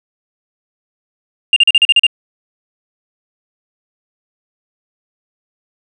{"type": "tone bursts", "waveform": "sine", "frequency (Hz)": 2801, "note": "F7", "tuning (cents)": 4, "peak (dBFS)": -3, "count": 8, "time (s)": [1.53, 2.067], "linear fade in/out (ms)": 2, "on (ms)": 33, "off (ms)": 39, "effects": ["tanh soft clip ceiling -2 dBFS"]}